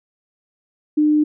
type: tone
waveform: sine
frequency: 301.6 Hz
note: D4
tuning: 46 cents sharp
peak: -12 dBFS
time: 0.97-1.24 s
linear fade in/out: 10 ms
effects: none